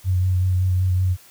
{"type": "tone with vibrato", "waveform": "sine", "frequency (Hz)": 92, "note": "F#2", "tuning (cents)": -9, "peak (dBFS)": -16, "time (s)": [0.04, 1.17], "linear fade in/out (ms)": 50, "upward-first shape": "sine", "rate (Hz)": 5.3, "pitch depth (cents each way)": 23, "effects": ["white hiss -49 dBFS RMS until 1.3 s"]}